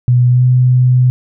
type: tone with pitch glide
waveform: sine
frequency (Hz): 123.47 to 126.14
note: B2 to B2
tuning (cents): 0 to +37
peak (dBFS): -6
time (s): 0.08-1.1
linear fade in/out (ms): 0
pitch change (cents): +37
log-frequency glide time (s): 0.29-0.44
effects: none